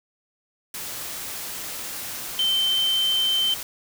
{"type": "tone in noise", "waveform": "sine", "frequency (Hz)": 3100, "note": "G7", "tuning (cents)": -20, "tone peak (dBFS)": -19, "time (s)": [2.39, 3.54], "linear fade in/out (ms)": 2, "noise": "white", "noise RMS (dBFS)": -33, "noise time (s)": [0.74, 3.63], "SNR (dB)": 11, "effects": []}